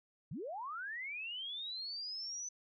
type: linear sweep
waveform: sine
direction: up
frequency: 110 to 6070 Hz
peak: -40 dBFS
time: 0.31-2.49 s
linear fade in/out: 5 ms
effects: none